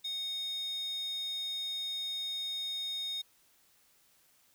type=tone with high-pass filter; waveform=square; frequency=740 Hz; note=F#5; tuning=in tune; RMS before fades=-37 dBFS; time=0.04-3.22 s; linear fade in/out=10 ms; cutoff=3700 Hz; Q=9.7; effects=white hiss -67 dBFS RMS until 4.54 s